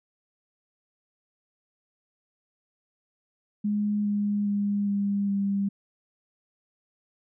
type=tone with pitch steps; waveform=sine; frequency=207.7 / 205.4 / 203.2 / 201 / 198.78 Hz; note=G#3 / G#3 / G#3 / G3 / G3; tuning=0 / -19 / -38 / +44 / +24 cents; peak=-23 dBFS; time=3.64-5.69 s; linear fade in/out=10 ms; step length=410 ms; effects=none